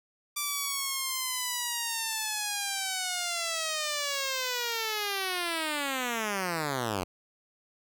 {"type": "linear sweep", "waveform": "5% pulse", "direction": "down", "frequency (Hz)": [1174.7, 86.3], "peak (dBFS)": -18, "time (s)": [0.36, 7.04], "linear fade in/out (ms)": 10, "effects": []}